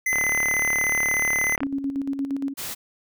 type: tone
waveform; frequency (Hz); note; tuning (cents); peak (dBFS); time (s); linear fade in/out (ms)
square; 2040; C7; -44; -21; 0.06-1.56; 5
type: click train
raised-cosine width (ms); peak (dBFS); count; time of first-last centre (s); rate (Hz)
0.5; -14; 56; 0.13-1.633; 36.6
type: tone with tremolo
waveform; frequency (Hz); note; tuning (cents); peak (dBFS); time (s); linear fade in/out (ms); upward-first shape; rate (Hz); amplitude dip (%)
sine; 275.5; C#4; -11; -22; 1.61-2.54; 10; square; 8.6; 55
type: noise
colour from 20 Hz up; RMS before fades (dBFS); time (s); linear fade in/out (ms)
white; -32; 2.57-2.75; 20
effects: none